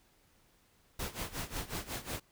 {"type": "noise with tremolo", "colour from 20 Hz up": "pink", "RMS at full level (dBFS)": -37, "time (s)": [0.99, 2.2], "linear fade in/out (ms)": 5, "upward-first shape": "sine", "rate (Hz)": 5.5, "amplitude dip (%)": 85, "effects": ["pink hiss -68 dBFS RMS until 2.31 s"]}